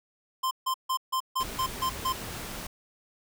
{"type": "tone bursts", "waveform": "square", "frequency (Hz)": 1043, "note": "C6", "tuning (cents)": -6, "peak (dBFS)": -26, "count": 8, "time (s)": [0.43, 2.128], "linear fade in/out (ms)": 10, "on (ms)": 81, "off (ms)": 150}
{"type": "noise", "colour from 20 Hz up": "pink", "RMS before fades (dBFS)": -38, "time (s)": [1.4, 2.67], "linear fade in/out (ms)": 5}
{"effects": []}